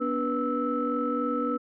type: tone cluster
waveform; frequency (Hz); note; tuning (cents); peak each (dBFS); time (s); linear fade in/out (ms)
sine; 244.8 / 288.3 / 488.3 / 1310; B3 / D4 / B4 / E6; -15 / -32 / -20 / -11; -30; 0-1.58; 20
effects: tanh soft clip ceiling -16 dBFS